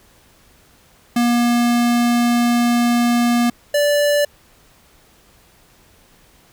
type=tone pair in turn; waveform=square; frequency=238.9 / 583.2 Hz; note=A#3 / D5; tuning=+43 / -12 cents; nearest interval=octave + minor third; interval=1545 cents; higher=second; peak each=-14 dBFS; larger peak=neither; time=1.16-3.5 / 3.74-4.25 s; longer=first; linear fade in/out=5 ms; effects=pink hiss -52 dBFS RMS until 6.52 s